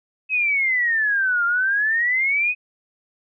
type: exponential two-way sweep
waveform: sine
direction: down then up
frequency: 2575 to 1384 to 2531 Hz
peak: -17 dBFS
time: 0.29-2.55 s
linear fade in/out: 50 ms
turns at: 1.45 s
effects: none